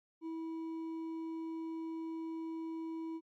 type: tone with hard clipping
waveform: triangle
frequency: 325.4 Hz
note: E4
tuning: 22 cents flat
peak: -40 dBFS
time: 0.21-3.21 s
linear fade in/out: 50 ms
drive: 8 dB
effects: AAC 64 kbps